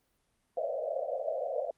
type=band-pass noise; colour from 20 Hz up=pink; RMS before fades=-34 dBFS; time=0.57-1.71 s; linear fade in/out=2 ms; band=500 to 690 Hz; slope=96 dB/octave; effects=pink hiss -75 dBFS RMS until 1.77 s + Opus 32 kbps